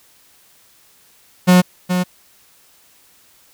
45% pulse tone with echo, 180.9 Hz, F#3, 39 cents flat, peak -7 dBFS, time 1.47-1.62 s, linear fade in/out 20 ms, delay 420 ms, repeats 1, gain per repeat -8 dB, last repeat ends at 2.04 s, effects white hiss -52 dBFS RMS until 3.53 s

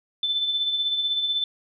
sine tone with tremolo, 3525 Hz, A7, 2 cents sharp, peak -20 dBFS, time 0.23-1.44 s, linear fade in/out 2 ms, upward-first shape sine, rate 16 Hz, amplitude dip 45%, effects none

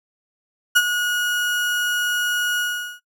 35% pulse tone with ADSR envelope, 1451 Hz, F#6, 34 cents flat, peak -8 dBFS, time 0.75-3 s, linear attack 16 ms, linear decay 45 ms, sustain -10 dB, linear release 410 ms, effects noise-tail reverb RT60 0.1 s tail -17 dB re dry

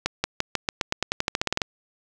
accelerating click train, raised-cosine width 0.2 ms, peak -5 dBFS, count 17, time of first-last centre 0.06-1.618 s, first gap 180 ms, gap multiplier 0.91, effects none

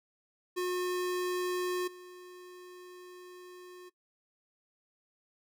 square tone with level steps, 361.1 Hz, F#4, 42 cents flat, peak -31 / -48 dBFS, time 0.56-3.9 s, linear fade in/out 20 ms, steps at 1.87 s, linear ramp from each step 10 ms, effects noise-tail reverb RT60 0.1 s tail -19 dB re dry

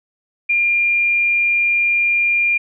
sine tone, 2400 Hz, D7, 37 cents sharp, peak -13 dBFS, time 0.49-2.58 s, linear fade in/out 10 ms, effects none

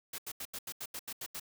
white noise bursts, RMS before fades -41 dBFS, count 10, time 0.13-1.398 s, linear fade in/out 5 ms, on 53 ms, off 82 ms, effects none

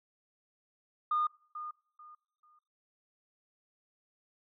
sine tone with echo, 1220 Hz, D#6, 34 cents flat, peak -26 dBFS, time 1.11-1.27 s, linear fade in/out 5 ms, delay 440 ms, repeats 3, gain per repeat -12 dB, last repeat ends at 2.59 s, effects noise-tail reverb RT60 0.7 s tail -25 dB re dry + tanh soft clip ceiling -22 dBFS

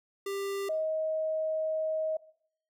square / sine tone pair in turn, 395.8 / 630.8 Hz, G4 / D#5, +17 / +24 cents, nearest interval minor sixth, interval 807 cents, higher second, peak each -33 / -28 dBFS, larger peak second, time 0.26-0.69 / 0.69-2.17 s, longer second, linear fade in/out 5 ms, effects noise-tail reverb RT60 0.6 s tail -19 dB re dry

